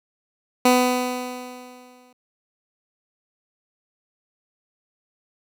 15% pulse tone with exponential decay, 250 Hz, B3, 21 cents sharp, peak -6 dBFS, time 0.65-2.13 s, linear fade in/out 5 ms, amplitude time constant 320 ms, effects none

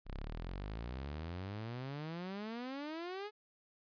sawtooth exponential sweep, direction up, 31.1 to 430 Hz, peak -37 dBFS, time 0.05-3.31 s, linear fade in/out 50 ms, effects resampled to 11025 Hz

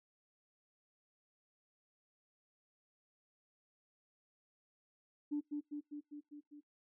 sine tone with echo, 293.7 Hz, D4, in tune, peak -33 dBFS, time 5.31-5.41 s, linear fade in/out 20 ms, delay 200 ms, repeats 6, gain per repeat -3 dB, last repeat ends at 6.61 s, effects noise-tail reverb RT60 0.2 s tail -26 dB re dry + tanh soft clip ceiling -29 dBFS

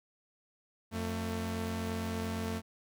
sawtooth tone pair together, 88.78 / 223.7 Hz, F2 / A3, +29 / +29 cents, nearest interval octave + major third, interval 1600 cents, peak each -33 / -32 dBFS, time 0.91-2.62 s, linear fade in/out 50 ms, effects none

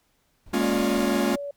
brown noise, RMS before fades -46 dBFS, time 0.46-1.37 s, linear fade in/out 5 ms
45% pulse chord, Bb minor seventh, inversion third, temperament equal with one note detuned, 207.7 / 233.1 / 277.2 / 354.9 Hz, Ab3 / Bb3 / Db4 / F4, 0 / 0 / 0 / +28 cents, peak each -27 dBFS, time 0.53-1.36 s, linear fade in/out 10 ms
sine tone with pitch glide, 587.3 to 569.6 Hz, D5 to C#5, 0 to +47 cents, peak -30 dBFS, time 0.61-1.51 s, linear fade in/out 5 ms, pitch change -53 cents, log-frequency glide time 0.73-1.16 s
effects pink hiss -68 dBFS RMS until 1.56 s

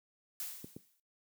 blue noise with exponential decay, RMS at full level -38 dBFS, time 0.4-1 s, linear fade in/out 2 ms, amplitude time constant 130 ms
clicks, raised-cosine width 3 ms, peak -30 dBFS, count 2, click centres 0.644 / 0.765 s
effects noise-tail reverb RT60 0.2 s tail -20 dB re dry + high-pass 150 Hz 12 dB/octave

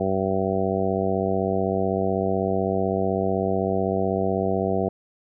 harmonic tone, 95.9 Hz, G2, 37 cents flat, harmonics 1 / 2 / 3 / 4 / 5 / 6 / 7 / 8, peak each -31 / -27 / -32 / -27 / -28 / -33 / -27 / -33 dBFS, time 0-4.89 s, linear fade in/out 5 ms, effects none

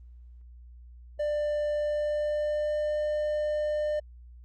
triangle tone with pitch glide, 594 to 601.6 Hz, D5 to D5, +20 to +42 cents, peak -24 dBFS, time 1.19-4 s, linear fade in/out 10 ms, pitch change +22 cents, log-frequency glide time 1.72-3.02 s, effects added 60 Hz sine -46 dBFS peak until 4.44 s + Opus 24 kbps

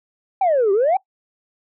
sine exponential two-way sweep, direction down then up, 800 to 378.7 to 800 Hz, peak -12 dBFS, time 0.41-0.97 s, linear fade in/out 5 ms, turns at 0.72 s, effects noise-tail reverb RT60 0.1 s tail -22 dB re dry + tanh soft clip ceiling -11 dBFS

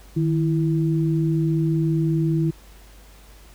sine tone pair together, 155.6 / 330.3 Hz, D#3 / E4, 0 / +4 cents, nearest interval octave + minor second, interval 1304 cents, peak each -19 / -23 dBFS, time 0.16-2.51 s, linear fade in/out 10 ms, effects added 50 Hz sine -45 dBFS peak until 3.54 s + pink hiss -51 dBFS RMS until 3.54 s

